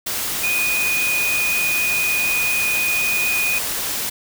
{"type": "tone in noise", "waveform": "sine", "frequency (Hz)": 2476, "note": "D#7", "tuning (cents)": -9, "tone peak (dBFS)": -18, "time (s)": [0.43, 3.59], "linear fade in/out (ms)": 10, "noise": "white", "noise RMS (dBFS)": -24, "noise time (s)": [0.06, 4.1], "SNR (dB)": 3, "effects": []}